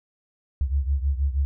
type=beating tone pair; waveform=sine; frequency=67.6 / 73.9 Hz; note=C#2 / D2; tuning=-43 / +11 cents; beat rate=6.3 Hz; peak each=-22 / -26 dBFS; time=0.61-1.45 s; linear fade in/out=0 ms; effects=none